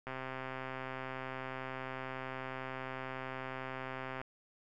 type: click train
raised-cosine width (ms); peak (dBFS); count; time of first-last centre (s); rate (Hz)
0.5; -26; 544; 0.07-4.215; 131
effects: none